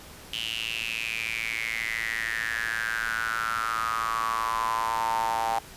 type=tone with high-pass filter sweep; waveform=sawtooth; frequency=113.2 Hz; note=A2; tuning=50 cents sharp; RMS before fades=-29 dBFS; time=0.33-5.59 s; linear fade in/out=0 ms; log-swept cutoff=3000 to 810 Hz; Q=9.3; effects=pink hiss -46 dBFS RMS until 5.76 s + resampled to 32000 Hz